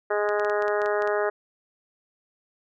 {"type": "harmonic tone", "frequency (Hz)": 207.7, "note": "G#3", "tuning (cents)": 0, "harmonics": [2, 3, 4, 5, 6, 7, 8, 9], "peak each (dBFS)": [-25, -27, -32, -36, -33, -34, -35, -38], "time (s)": [0.1, 1.3], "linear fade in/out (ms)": 10}
{"type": "clicks", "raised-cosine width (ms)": 0.2, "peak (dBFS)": -23, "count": 10, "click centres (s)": [0.29, 0.397, 0.448, 0.498, 0.623, 0.681, 0.818, 0.86, 1.022, 1.075]}
{"effects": []}